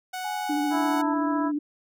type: tone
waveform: sawtooth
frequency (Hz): 740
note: F#5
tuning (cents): 0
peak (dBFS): -27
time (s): 0.13-1.02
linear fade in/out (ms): 10
type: tone with pitch glide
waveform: sine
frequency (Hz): 830.6 to 895.4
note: G#5 to A5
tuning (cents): 0 to +30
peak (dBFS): -30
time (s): 0.24-1.14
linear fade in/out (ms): 10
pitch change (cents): +130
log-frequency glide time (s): 0.75-1.01
type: tone with vibrato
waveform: sine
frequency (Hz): 293.7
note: D4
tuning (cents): 0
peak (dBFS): -24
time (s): 0.49-1.59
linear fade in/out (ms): 10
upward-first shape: sine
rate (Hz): 14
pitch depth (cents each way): 31
type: harmonic tone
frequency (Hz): 329.6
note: E4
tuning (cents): 0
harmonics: 1 / 2 / 3 / 4 / 5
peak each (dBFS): -35 / -33 / -29 / -34 / -39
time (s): 0.7-1.52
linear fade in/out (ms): 50
effects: none